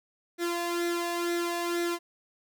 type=tone with flanger; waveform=sawtooth; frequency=344.6 Hz; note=F4; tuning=23 cents flat; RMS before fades=-30 dBFS; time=0.38-1.99 s; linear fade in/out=50 ms; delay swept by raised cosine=0.51 to 1.15 ms; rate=2.1 Hz; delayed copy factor=+0.65; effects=none